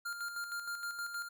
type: tone with tremolo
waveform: square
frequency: 1400 Hz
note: F6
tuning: 4 cents sharp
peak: -37 dBFS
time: 0.05-1.29 s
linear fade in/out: 10 ms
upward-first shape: square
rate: 6.4 Hz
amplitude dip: 50%
effects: none